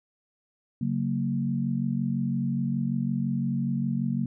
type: chord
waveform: sine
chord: F# major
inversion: second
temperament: equal with one note detuned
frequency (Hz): 138.59 / 185 / 230.5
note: C#3 / F#3 / A#3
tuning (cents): 0 / 0 / -19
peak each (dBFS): -29 / -30 / -28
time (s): 0.81-4.26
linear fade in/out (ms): 5
effects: none